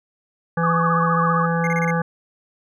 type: harmonic tone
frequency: 167.5 Hz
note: E3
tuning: 28 cents sharp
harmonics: 1 / 3 / 5 / 7 / 9 / 10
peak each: -20 / -25 / -27 / -28 / -30 / -30 dBFS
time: 0.57-2.02 s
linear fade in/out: 5 ms
type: tone with vibrato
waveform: sine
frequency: 1174.7 Hz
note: D6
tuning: in tune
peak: -19 dBFS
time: 0.63-1.46 s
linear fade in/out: 5 ms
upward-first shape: sine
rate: 15 Hz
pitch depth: 110 cents each way
type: tone bursts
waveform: triangle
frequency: 2119 Hz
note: C7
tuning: 21 cents sharp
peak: -22 dBFS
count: 5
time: 1.64-1.907 s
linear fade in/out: 2 ms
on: 31 ms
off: 28 ms
effects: none